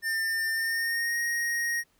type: tone with pitch glide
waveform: square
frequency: 1799 to 1873.2 Hz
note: A6 to A#6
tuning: +38 to +8 cents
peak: -27 dBFS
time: 0.02-1.84 s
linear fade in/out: 50 ms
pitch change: +70 cents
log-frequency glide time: 0.52-1.18 s
effects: pink hiss -68 dBFS RMS until 1.99 s